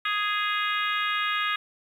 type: harmonic tone with a mistuned harmonic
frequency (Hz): 415.3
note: G#4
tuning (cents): 0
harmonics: 3 / 4 / 5 / 6 / 7 / 8 / 9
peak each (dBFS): -28 / -30 / -32 / -34 / -35 / -36 / -37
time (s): 0.05-1.56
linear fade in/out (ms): 5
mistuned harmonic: 7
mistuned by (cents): -27
effects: 9-bit